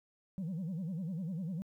sine tone with vibrato, 174.61 Hz, F3, in tune, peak -33 dBFS, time 0.38-1.62 s, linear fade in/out 0 ms, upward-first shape sine, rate 10 Hz, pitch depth 210 cents each way, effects tanh soft clip ceiling -34 dBFS + 12-bit

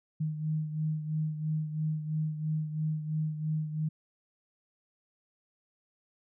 sine beating tone pair, 154.6 / 157.6 Hz, D#3 / D#3, -11 / +23 cents, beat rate 3 Hz, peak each -30 / -37 dBFS, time 0.2-3.89 s, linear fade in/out 10 ms, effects none

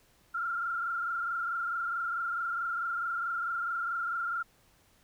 sine tone with frequency modulation, 1380 Hz, F6, 21 cents flat, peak -30 dBFS, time 0.34-4.43 s, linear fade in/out 10 ms, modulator 24.6 Hz, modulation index 1.9, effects pink hiss -65 dBFS RMS until 5.03 s

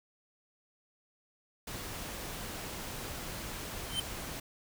pink noise, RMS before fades -41 dBFS, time 1.67-4.4 s, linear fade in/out 5 ms
square tone with exponential growth, 3099 Hz, G7, 21 cents flat, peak -28 dBFS, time 3.84-4 s, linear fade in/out 5 ms, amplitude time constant 33 ms
effects none

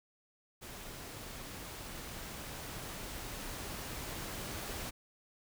pink noise with level ramp, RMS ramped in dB -47 to -41 dBFS, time 0.61-4.91 s, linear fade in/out 20 ms, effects none

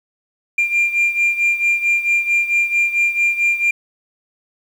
sine beating tone pair, 2388 / 2392.5 Hz, D7 / D7, +28 / +32 cents, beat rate 4.5 Hz, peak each -14 / -18 dBFS, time 0.58-3.71 s, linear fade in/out 5 ms, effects tanh soft clip ceiling -10 dBFS + 7-bit

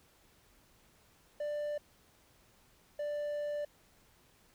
triangle tone pair in turn, 591 / 588.5 Hz, D5 / D5, +11 / +3 cents, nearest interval unison, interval 8 cents, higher first, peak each -32 / -32 dBFS, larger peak neither, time 1.4-1.78 / 2.99-3.65 s, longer second, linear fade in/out 5 ms, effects pink hiss -66 dBFS RMS until 4.54 s

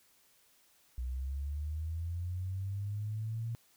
sine linear sweep, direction up, 60.8 to 116.4 Hz, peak -34 dBFS, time 0.98-3.55 s, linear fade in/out 0 ms, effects white hiss -67 dBFS RMS until 3.76 s

